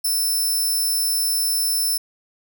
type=tone; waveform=5% pulse; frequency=5300 Hz; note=E8; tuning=9 cents sharp; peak=-13 dBFS; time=0.04-1.98 s; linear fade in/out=10 ms; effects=none